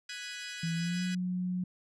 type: chord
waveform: 20% pulse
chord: G# minor seventh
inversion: third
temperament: equal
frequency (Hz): 1480 / 1661.2 / 1975.5 / 2489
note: F#6 / G#6 / B6 / D#7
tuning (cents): 0 / 0 / 0 / 0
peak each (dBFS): -40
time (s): 0.09-1.15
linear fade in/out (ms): 5
type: tone with pitch glide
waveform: sine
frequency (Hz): 165.5 to 181.52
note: E3 to F#3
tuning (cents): +7 to -33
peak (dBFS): -30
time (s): 0.63-1.64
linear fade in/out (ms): 5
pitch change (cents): +160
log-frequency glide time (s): 0.75-1.03
effects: resampled to 22050 Hz